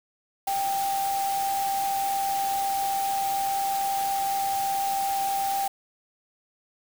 sine tone in noise, 787 Hz, G5, 7 cents sharp, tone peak -24 dBFS, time 0.47-5.68 s, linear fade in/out 5 ms, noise white, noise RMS -35 dBFS, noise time 0.47-5.68 s, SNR +8 dB, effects none

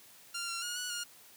10% pulse tone with pitch steps, 1392 / 1371 / 1434 / 1471 / 1422 Hz, F6 / F6 / F6 / F#6 / F6, -6 / -32 / +45 / -11 / +31 cents, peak -27 dBFS, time 0.34-1.04 s, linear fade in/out 10 ms, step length 140 ms, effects white hiss -57 dBFS RMS until 1.36 s + high-pass 80 Hz 12 dB/octave

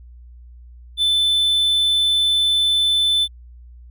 triangle tone, 3520 Hz, A7, in tune, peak -13 dBFS, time 0.97-3.28 s, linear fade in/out 50 ms, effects added 60 Hz sine -39 dBFS peak until 3.9 s

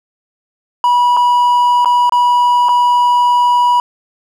triangle tone with dropouts, 974 Hz, B5, 24 cents flat, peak -6 dBFS, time 0.84-3.8 s, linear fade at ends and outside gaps 1 ms, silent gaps 1.167-1.171 / 1.847-1.857 / 2.095-2.122 / 2.686-2.691 s, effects none

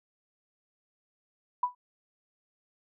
sine tone with exponential decay, 987.8 Hz, B5, in tune, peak -20 dBFS, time 1.63-1.75 s, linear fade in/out 5 ms, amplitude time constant 24 ms, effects none

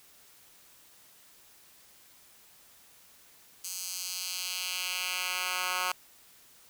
10% pulse tone with high-pass filter sweep, 182.4 Hz, F#3, 24 cents flat, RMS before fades -34 dBFS, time 3.64-5.92 s, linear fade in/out 2 ms, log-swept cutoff 6600 to 1300 Hz, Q 1.3, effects white hiss -58 dBFS RMS until 6.69 s

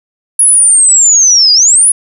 sine linear two-way sweep, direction down then up, 10548 to 4788 to 10548 Hz, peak -3 dBFS, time 0.39-1.92 s, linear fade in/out 5 ms, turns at 1.53 s, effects none

